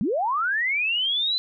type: linear sweep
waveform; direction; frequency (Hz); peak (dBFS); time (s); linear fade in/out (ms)
sine; up; 170.2 to 4069; -21; 0.01-1.38; 0
effects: none